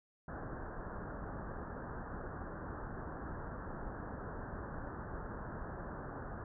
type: low-pass noise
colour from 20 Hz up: pink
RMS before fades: -44 dBFS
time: 0.28-6.44 s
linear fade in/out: 2 ms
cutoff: 1700 Hz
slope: 96 dB/octave
effects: none